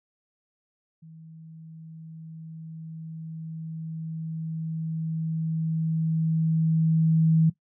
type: tone with level ramp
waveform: sine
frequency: 160.9 Hz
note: E3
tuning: 42 cents flat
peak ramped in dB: -44 to -16 dBFS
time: 1.02-7.5 s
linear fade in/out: 10 ms
effects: noise-tail reverb RT60 0.1 s tail -17 dB re dry